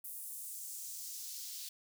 white noise with high-pass filter sweep, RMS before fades -45 dBFS, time 0.04-1.69 s, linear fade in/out 5 ms, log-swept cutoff 11000 to 4000 Hz, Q 1.5, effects none

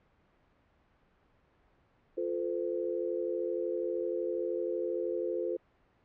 sine chord, F major, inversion none, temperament equal with one note detuned, 349.2 / 440 / 512.8 Hz, F4 / A4 / C5, 0 / 0 / -35 cents, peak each -34 / -36 / -35 dBFS, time 2.17-5.57 s, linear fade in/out 10 ms, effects pink hiss -68 dBFS RMS until 6.04 s + low-pass 2000 Hz 12 dB/octave

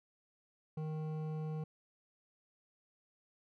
triangle tone with hard clipping, 155.56 Hz, D#3, in tune, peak -39 dBFS, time 0.77-1.64 s, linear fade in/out 5 ms, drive 15 dB, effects none

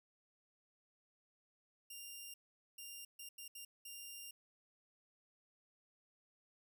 10% pulse tone bursts at uneven times, 2794 Hz, F7, in tune, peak -40 dBFS, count 6, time 1.9-2.34 / 2.78-3.05 / 3.19-3.29 / 3.38-3.48 / 3.55-3.65 / 3.85-4.31 s, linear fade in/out 5 ms, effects none

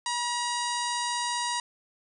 harmonic tone with a mistuned harmonic, 955 Hz, A#5, 42 cents sharp, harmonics 1 / 2 / 3 / 4 / 5 / 6 / 7 / 8 / 9 / 10, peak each -30 / -36 / -39 / -37 / -37 / -41 / -40 / -44 / -41 / -44 dBFS, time 0.06-1.6 s, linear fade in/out 2 ms, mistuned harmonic 1, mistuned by +19 cents, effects none

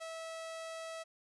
sawtooth tone, 651 Hz, E5, 22 cents flat, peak -38 dBFS, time 0-1.04 s, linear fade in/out 20 ms, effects resampled to 24000 Hz + 12-bit

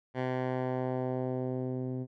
10% pulse tone with low-pass filter sweep, 128.2 Hz, C3, 35 cents flat, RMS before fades -33 dBFS, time 0.14-2.07 s, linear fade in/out 50 ms, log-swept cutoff 2100 to 260 Hz, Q 0.86, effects none

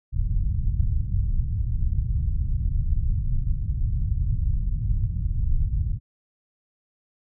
pink low-pass noise, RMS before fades -23 dBFS, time 0.12-6 s, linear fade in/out 50 ms, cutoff 120 Hz, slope 24 dB/octave, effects none

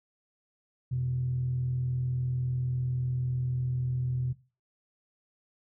sine tone pair together, 87 / 127.07 Hz, F2 / B2, -6 / +50 cents, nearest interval perfect fifth, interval 656 cents, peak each -38 / -27 dBFS, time 0.91-4.33 s, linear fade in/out 10 ms, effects noise-tail reverb RT60 0.3 s tail -17 dB re dry + tanh soft clip ceiling -21 dBFS

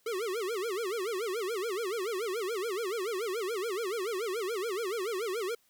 square tone with vibrato, 415.3 Hz, G#4, in tune, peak -32 dBFS, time 0.06-5.55 s, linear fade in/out 5 ms, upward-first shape sine, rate 7 Hz, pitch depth 240 cents each way, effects white hiss -69 dBFS RMS until 5.69 s

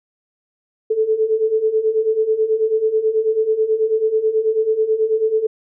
sine beating tone pair, 432.7 / 441.9 Hz, A4 / A4, -29 / +7 cents, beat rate 9.2 Hz, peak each -20 / -16 dBFS, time 0.9-5.47 s, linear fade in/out 10 ms, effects none

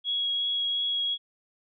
sine tone with vibrato, 3322 Hz, G#7, in tune, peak -25 dBFS, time 0.04-1.18 s, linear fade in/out 50 ms, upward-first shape triangle, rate 2.8 Hz, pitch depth 10 cents each way, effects none

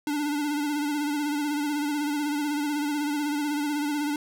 square tone with vibrato, 293.7 Hz, D4, in tune, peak -26 dBFS, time 0.07-4.16 s, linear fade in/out 2 ms, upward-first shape sine, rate 16 Hz, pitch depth 48 cents each way, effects none

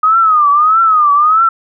sine tone with vibrato, 1244.5 Hz, D#6, in tune, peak -6 dBFS, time 0.03-1.49 s, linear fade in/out 5 ms, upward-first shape triangle, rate 1.6 Hz, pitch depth 160 cents each way, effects none

